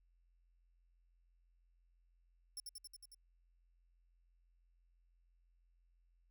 10% pulse tone with echo, 5390 Hz, E8, 38 cents sharp, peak -38 dBFS, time 2.57-2.6 s, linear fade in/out 2 ms, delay 91 ms, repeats 6, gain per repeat -2 dB, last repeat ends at 3.146 s, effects added 43 Hz sine -70 dBFS peak until 6.3 s

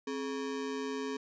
square ring-modulated tone, 345.4 Hz, F4, 19 cents flat, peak -32 dBFS, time 0.07-1.17 s, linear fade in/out 5 ms, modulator 79.4 Hz, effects resampled to 16000 Hz

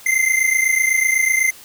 square tone pair together, 2065 / 2093 Hz, C7 / C7, -23 / 0 cents, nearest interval unison, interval 23 cents, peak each -18 / -18 dBFS, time 0.06-1.51 s, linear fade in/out 5 ms, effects white hiss -42 dBFS RMS until 1.64 s

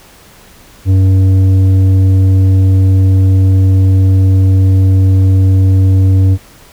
sine tone with tanh clipping, 95 Hz, F#2, 46 cents sharp, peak -6 dBFS, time 0.85-6.38 s, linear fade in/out 50 ms, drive 8 dB, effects pink hiss -40 dBFS RMS until 6.72 s

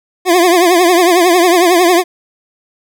25% pulse tone with vibrato, 352.3 Hz, F4, 15 cents sharp, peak -3 dBFS, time 0.25-2.04 s, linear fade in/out 50 ms, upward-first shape triangle, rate 11 Hz, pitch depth 120 cents each way, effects none

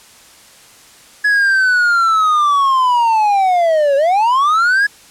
triangle linear two-way sweep, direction down then up, 1692 to 542 to 1692 Hz, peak -8 dBFS, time 1.24-4.87 s, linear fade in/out 10 ms, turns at 3.96 s, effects white hiss -43 dBFS RMS until 5.1 s + low-pass 10000 Hz 12 dB/octave

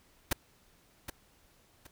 pink noise with echo, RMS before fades -28 dBFS, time 0.31-0.33 s, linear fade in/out 5 ms, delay 770 ms, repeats 2, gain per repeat -11 dB, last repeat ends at 1.87 s, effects pink hiss -65 dBFS RMS until 1.91 s

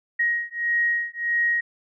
sine beating tone pair, 1884 / 1885.6 Hz, A#6 / A#6, +18 / +19 cents, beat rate 1.6 Hz, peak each -24 dBFS, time 0.19-1.61 s, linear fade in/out 10 ms, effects none

